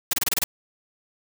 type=noise bursts; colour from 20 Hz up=white; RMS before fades=-22 dBFS; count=7; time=0.11-0.44 s; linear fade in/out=5 ms; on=24 ms; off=27 ms; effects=none